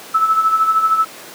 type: tone with tremolo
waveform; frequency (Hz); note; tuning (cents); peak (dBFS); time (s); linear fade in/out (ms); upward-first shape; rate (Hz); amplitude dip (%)
sine; 1308; E6; -14; -9; 0.14-1.05; 10; sine; 13; 60
effects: pink hiss -35 dBFS RMS until 1.34 s + high-pass 300 Hz 12 dB/octave